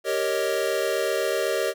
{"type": "chord", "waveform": "square", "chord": "Eb dominant seventh", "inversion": "first", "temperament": "equal", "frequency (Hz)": [392, 466.2, 554.4, 622.3], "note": ["G4", "Bb4", "Db5", "Eb5"], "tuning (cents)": [0, 0, 0, 0], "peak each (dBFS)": -29, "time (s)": [0.04, 1.74], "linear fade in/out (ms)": 50, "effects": []}